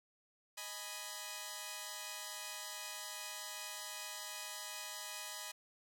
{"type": "chord", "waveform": "5% pulse", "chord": "G# minor", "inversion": "second", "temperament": "equal", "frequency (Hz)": [622.3, 830.6, 987.8], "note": ["D#5", "G#5", "B5"], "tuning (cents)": [0, 0, 0], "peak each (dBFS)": [-38, -37, -35], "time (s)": [0.57, 5.52], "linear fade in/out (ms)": 10, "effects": []}